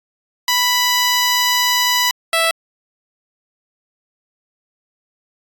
10% pulse tone pair in turn, 987.8 / 659.3 Hz, B5 / E5, 0 / 0 cents, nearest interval perfect fifth, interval 700 cents, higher first, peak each -5 dBFS, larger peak neither, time 0.48-2.11 / 2.33-2.51 s, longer first, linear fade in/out 2 ms, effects AAC 64 kbps

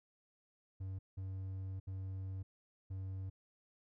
triangle tone bursts at uneven times, 95.2 Hz, F#2, 50 cents sharp, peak -38 dBFS, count 4, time 0.8-0.99 / 1.17-1.8 / 1.87-2.43 / 2.9-3.3 s, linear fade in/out 10 ms, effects none

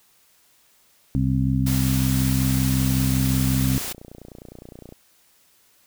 harmonic tone, 65.41 Hz, C2, in tune, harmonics 1 / 2 / 3 / 4, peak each -26 / -21 / -26 / -24 dBFS, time 1.15-3.78 s, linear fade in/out 0 ms
white noise, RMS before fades -30 dBFS, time 1.66-3.93 s, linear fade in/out 10 ms
click train, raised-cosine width 2 ms, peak -27 dBFS, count 62, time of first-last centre 2.87-4.924 s, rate 29.7 Hz
effects white hiss -59 dBFS RMS until 5.86 s

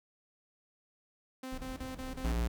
sawtooth tone bursts, 259.8 Hz, C4, 12 cents flat, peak -36 dBFS, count 5, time 1.43-2.32 s, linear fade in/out 5 ms, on 150 ms, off 35 ms
brown noise, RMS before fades -45 dBFS, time 1.52-2.47 s, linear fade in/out 5 ms
square tone, 58.27 Hz, A#1, in tune, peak -30 dBFS, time 2.24-2.48 s, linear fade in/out 10 ms
effects none

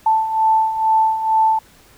sine beating tone pair, 880 / 882.2 Hz, A5 / A5, 0 / +4 cents, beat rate 2.2 Hz, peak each -20 / -14 dBFS, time 0.06-1.59 s, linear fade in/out 5 ms, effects pink hiss -49 dBFS RMS until 1.97 s

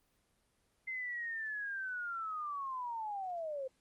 sine linear sweep, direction down, 2082 to 512 Hz, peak -37 dBFS, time 0.87-3.68 s, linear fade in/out 10 ms, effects pink hiss -75 dBFS RMS until 3.8 s + Opus 24 kbps

